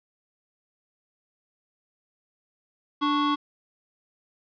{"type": "tone pair together", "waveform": "square", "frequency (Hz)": [293.5, 1108], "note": ["D4", "C#6"], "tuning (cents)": [-1, -1], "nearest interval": "octave + major seventh", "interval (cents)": 2300, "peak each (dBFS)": -25, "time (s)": [3.01, 3.36], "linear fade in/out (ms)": 20, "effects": ["resampled to 11025 Hz", "9-bit"]}